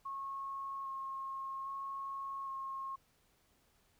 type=tone with vibrato; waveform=sine; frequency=1085 Hz; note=C#6; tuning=37 cents flat; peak=-39 dBFS; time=0.05-2.96 s; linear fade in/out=10 ms; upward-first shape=square; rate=0.62 Hz; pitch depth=11 cents each way; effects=pink hiss -72 dBFS RMS until 3.99 s